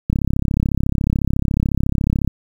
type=click train; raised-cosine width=5 ms; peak=-5 dBFS; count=75; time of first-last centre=0.1-2.276 s; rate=34 Hz; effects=7-bit